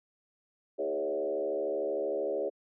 sine tone with frequency modulation, 479.4 Hz, A#4, 48 cents sharp, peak -28 dBFS, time 0.78-2.5 s, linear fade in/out 20 ms, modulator 73.1 Hz, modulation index 1.9, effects high-pass 300 Hz 12 dB/octave

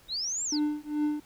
sine linear two-way sweep, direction up then down, 3670 to 7600 to 3670 Hz, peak -29 dBFS, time 0.08-0.6 s, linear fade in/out 50 ms, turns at 0.44 s
triangle tone with tremolo, 298.7 Hz, D4, 29 cents sharp, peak -21 dBFS, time 0.52-1.2 s, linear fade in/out 5 ms, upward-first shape triangle, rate 2.4 Hz, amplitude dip 100%
effects pink hiss -58 dBFS RMS until 1.25 s

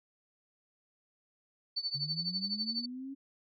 sine tone with tremolo, 4506 Hz, C#8, 28 cents sharp, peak -29 dBFS, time 1.76-2.86 s, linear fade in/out 10 ms, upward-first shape triangle, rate 12 Hz, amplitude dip 95%
sine linear sweep, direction up, 137.9 to 277.2 Hz, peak -39 dBFS, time 1.94-3.15 s, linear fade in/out 20 ms
effects none

